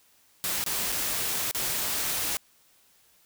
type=noise with dropouts; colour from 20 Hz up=white; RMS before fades=-29 dBFS; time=0.44-2.37 s; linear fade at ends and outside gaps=0 ms; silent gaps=0.64-0.663 / 0.92-0.924 / 1.512-1.548 s; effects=white hiss -62 dBFS RMS until 3.25 s